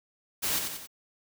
white noise with echo, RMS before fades -29 dBFS, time 0.42-0.6 s, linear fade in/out 20 ms, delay 91 ms, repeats 3, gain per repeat -5 dB, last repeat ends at 0.873 s, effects none

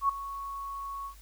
sine tone with ADSR envelope, 1108.7 Hz, C#6, in tune, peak -20 dBFS, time 0.01-1.15 s, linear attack 80 ms, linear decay 7 ms, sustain -15 dB, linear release 94 ms, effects added 50 Hz sine -50 dBFS peak until 1.21 s + white hiss -58 dBFS RMS until 1.21 s

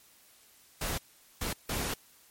pink noise bursts at uneven times, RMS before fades -33 dBFS, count 3, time 0.81-0.98 / 1.41-1.53 / 1.69-1.94 s, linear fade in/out 5 ms, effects white hiss -60 dBFS RMS until 2.3 s + MP3 64 kbps

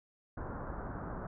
pink low-pass noise, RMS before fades -41 dBFS, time 0.37-1.27 s, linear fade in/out 5 ms, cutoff 1500 Hz, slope 48 dB/octave, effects none

